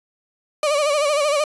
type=tone with vibrato; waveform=35% pulse; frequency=587.3 Hz; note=D5; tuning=in tune; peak=-15 dBFS; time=0.63-1.44 s; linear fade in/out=2 ms; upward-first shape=sine; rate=13 Hz; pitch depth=81 cents each way; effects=resampled to 24000 Hz